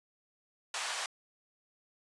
pink band-pass noise, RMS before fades -37 dBFS, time 0.74-1.06 s, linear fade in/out 2 ms, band 750 to 9100 Hz, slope 24 dB/octave, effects resampled to 24000 Hz

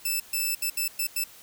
5% pulse tone bursts at uneven times, 2637 Hz, E7, in tune, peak -16 dBFS, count 6, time 0.05-0.2 / 0.33-0.55 / 0.62-0.7 / 0.77-0.88 / 0.99-1.07 / 1.16-1.24 s, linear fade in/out 5 ms, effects white hiss -50 dBFS RMS until 1.42 s

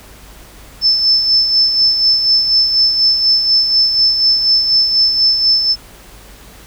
sine tone with tremolo, 5274 Hz, E8, in tune, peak -7 dBFS, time 0.81-5.76 s, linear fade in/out 50 ms, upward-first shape sine, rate 4.1 Hz, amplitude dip 50%, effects added 50 Hz sine -41 dBFS peak until 6.66 s + pink hiss -40 dBFS RMS until 6.66 s

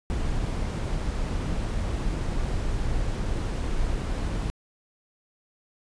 brown noise, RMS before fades -27 dBFS, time 0.1-4.5 s, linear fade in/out 0 ms, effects resampled to 22050 Hz

